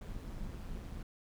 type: noise with amplitude modulation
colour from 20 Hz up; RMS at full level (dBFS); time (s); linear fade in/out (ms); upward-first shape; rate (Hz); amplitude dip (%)
brown; -40; 0.01-1.03; 5; sine; 176; 60
effects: none